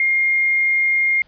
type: tone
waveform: sine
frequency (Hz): 2126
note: C7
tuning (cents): +27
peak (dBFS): -14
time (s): 0-1.22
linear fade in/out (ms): 2
effects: pink hiss -56 dBFS RMS until 1.27 s + resampled to 11025 Hz